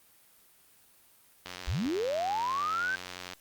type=click train; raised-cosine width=0.2 ms; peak=-22 dBFS; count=171; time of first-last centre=1.46-3.334 s; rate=90.7 Hz
type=linear sweep; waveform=sine; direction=up; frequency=39.22 to 1583 Hz; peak=-28 dBFS; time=1.67-2.96 s; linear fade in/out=10 ms
effects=white hiss -61 dBFS RMS until 3.4 s + Opus 32 kbps